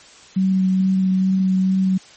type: tone with vibrato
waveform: sine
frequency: 188.6 Hz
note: F#3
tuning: 33 cents sharp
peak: -14 dBFS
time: 0.36-1.98 s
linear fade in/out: 10 ms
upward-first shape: sine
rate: 2.3 Hz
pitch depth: 11 cents each way
effects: white hiss -45 dBFS RMS until 2.16 s + MP3 32 kbps